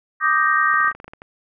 sine chord, Eb major seventh, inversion third, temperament equal, 1174.7 / 1244.5 / 1568 / 1864.7 Hz, D6 / Eb6 / G6 / Bb6, 0 / 0 / 0 / 0 cents, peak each -20 dBFS, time 0.2-0.93 s, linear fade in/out 50 ms
clicks, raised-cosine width 0.5 ms, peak -23 dBFS, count 11, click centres 0.74 / 0.806 / 0.846 / 0.88 / 0.914 / 0.95 / 1.001 / 1.044 / 1.08 / 1.135 / 1.219 s
effects none

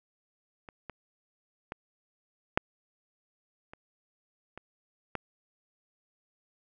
clicks, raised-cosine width 0.5 ms, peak -30 / -25 / -21 / -7 / -30 / -27 / -17 dBFS, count 7, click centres 0.688 / 0.897 / 1.721 / 2.575 / 3.735 / 4.576 / 5.153 s, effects none

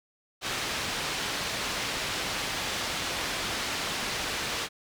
white low-pass noise, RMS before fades -32 dBFS, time 0.41-4.69 s, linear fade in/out 50 ms, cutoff 4300 Hz, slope 12 dB/octave, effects none

